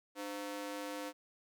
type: ring-modulated tone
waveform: sawtooth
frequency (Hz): 407.1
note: G#4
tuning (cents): -35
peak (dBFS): -33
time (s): 0.15-1.13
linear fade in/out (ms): 50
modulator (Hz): 108
effects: none